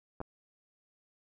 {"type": "clicks", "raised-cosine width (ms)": 1, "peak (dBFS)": [-25, -26], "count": 2, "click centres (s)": [0.204, 0.214], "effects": []}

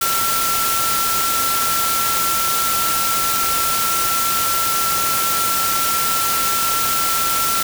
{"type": "tone in noise", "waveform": "sine", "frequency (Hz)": 1348, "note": "E6", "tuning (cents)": 38, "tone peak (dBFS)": -20, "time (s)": [0.01, 7.63], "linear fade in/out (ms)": 5, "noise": "white", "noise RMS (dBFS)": -20, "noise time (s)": [0.01, 7.63], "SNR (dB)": -3, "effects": []}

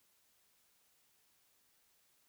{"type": "silence", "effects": ["white hiss -73 dBFS RMS until 2.28 s"]}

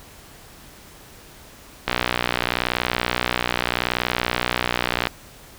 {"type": "click train", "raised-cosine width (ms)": 0.3, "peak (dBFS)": -3, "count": 195, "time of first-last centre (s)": [1.88, 5.071], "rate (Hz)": 60.8, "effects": ["pink hiss -45 dBFS RMS until 5.58 s"]}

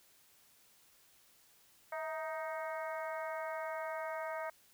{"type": "harmonic tone with a mistuned harmonic", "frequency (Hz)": 312.2, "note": "D#4", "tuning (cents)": 6, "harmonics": [2, 3, 4, 5, 6, 7], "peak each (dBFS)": [-40, -44, -46, -48, -50, -51], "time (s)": [1.92, 4.5], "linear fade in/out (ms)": 5, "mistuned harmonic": 2, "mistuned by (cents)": 53, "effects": ["white hiss -66 dBFS RMS until 4.73 s"]}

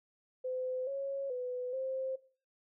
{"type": "tone with pitch steps", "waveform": "sine", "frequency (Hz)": [511, 550, 499.2, 526], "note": ["C5", "C#5", "B4", "C5"], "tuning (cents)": [-41, -14, 19, 9], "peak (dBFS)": -34, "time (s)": [0.44, 2.16], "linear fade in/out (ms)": 10, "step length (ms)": 430, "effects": ["noise-tail reverb RT60 0.4 s tail -18 dB re dry"]}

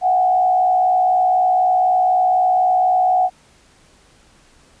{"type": "tone with frequency modulation", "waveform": "sine", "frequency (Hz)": 738, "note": "F#5", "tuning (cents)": -5, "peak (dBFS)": -12, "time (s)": [0.01, 3.3], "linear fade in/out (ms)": 50, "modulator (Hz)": 64, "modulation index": 0.52, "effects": ["pink hiss -52 dBFS RMS until 4.8 s", "resampled to 22050 Hz"]}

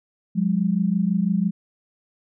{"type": "tone pair together", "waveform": "sine", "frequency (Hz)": [178.8, 204.8], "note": ["F3", "G#3"], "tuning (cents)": [41, -24], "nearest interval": "major second", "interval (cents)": 235, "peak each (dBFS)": [-21, -21], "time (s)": [0.35, 1.51], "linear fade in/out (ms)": 20, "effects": []}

